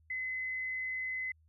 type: tone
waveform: sine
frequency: 2035 Hz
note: C7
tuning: 49 cents flat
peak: -34 dBFS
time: 0.1-1.32 s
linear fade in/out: 5 ms
effects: added 79 Hz sine -63 dBFS peak until 1.48 s